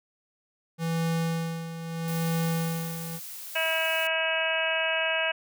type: tone with tremolo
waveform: square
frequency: 165.1 Hz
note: E3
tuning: 3 cents sharp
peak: -25 dBFS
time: 0.78-3.2 s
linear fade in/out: 50 ms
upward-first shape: sine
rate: 0.77 Hz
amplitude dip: 70%
type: noise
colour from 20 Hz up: blue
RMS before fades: -40 dBFS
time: 2.08-4.07 s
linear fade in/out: 0 ms
type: harmonic tone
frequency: 323.1 Hz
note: E4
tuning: 35 cents flat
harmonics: 2 / 3 / 4 / 5 / 6 / 7 / 8 / 9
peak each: -30 / -36 / -40 / -30 / -40 / -35 / -30 / -32 dBFS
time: 3.55-5.32 s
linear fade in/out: 10 ms
effects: none